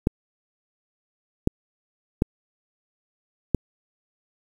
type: clicks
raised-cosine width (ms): 3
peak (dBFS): -5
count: 4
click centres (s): 0.071 / 1.474 / 2.221 / 3.547
effects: 7-bit